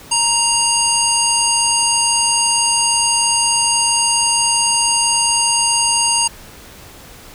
harmonic tone with a mistuned harmonic, 932.3 Hz, A#5, in tune, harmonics 1 / 3 / 5 / 7 / 9 / 10, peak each -20 / -20 / -20 / -20 / -20 / -20 dBFS, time 0.11-6.28 s, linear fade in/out 10 ms, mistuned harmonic 5, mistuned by +41 cents, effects pink hiss -39 dBFS RMS until 7.34 s

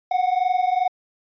triangle tone pair together, 724 / 746.5 Hz, F#5 / F#5, -38 / +15 cents, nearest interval minor second, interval 53 cents, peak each -19 dBFS, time 0.11-0.88 s, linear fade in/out 5 ms, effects resampled to 11025 Hz

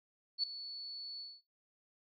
sine tone with ADSR envelope, 4435 Hz, C#8, in tune, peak -27 dBFS, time 0.38-1.42 s, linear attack 55 ms, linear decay 3 ms, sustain -14 dB, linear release 220 ms, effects noise-tail reverb RT60 0.2 s tail -19 dB re dry + MP3 64 kbps

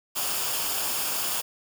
white noise with comb filter, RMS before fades -28 dBFS, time 0.15-1.42 s, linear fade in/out 20 ms, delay 0.5 ms, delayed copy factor -0.5, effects none

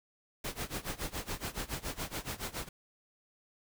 pink noise with tremolo, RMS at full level -36 dBFS, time 0.44-2.69 s, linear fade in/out 5 ms, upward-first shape sine, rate 7.1 Hz, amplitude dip 90%, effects none

